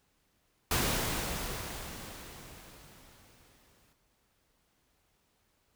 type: noise with exponential decay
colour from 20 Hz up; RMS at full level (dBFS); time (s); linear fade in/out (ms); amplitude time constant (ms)
pink; -28; 0.71-3.93; 2; 700
effects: pink hiss -73 dBFS RMS until 5.75 s

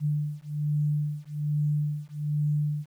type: beating tone pair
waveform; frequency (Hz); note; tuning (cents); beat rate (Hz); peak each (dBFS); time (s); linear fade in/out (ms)
sine; 148.1 / 149.3; D3 / D3; +15 / +29; 1.2; -28 / -28; 0-2.86; 50
effects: 10-bit

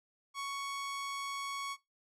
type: tone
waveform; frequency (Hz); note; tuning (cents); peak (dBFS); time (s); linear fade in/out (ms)
sawtooth; 1112; C#6; +5; -33; 0.34-1.77; 50
effects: noise-tail reverb RT60 0.2 s tail -20 dB re dry + low-pass 10000 Hz 12 dB/octave

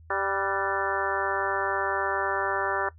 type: harmonic tone with a mistuned harmonic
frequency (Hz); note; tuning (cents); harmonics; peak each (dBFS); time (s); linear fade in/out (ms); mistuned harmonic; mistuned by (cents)
196; G3; 0; 2 / 3 / 4 / 5 / 6 / 7 / 8 / 9; -33 / -33 / -33 / -33 / -33 / -33 / -33 / -33; 0.1-2.89; 5; 8; -75
effects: noise-tail reverb RT60 0.1 s tail -18 dB re dry + added 81 Hz sine -48 dBFS peak until 2.98 s

